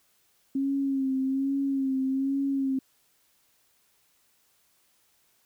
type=tone with vibrato; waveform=sine; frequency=270 Hz; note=C#4; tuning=45 cents flat; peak=-24 dBFS; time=0.55-2.79 s; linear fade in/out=5 ms; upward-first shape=sine; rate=1.2 Hz; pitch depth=40 cents each way; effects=white hiss -67 dBFS RMS until 5.45 s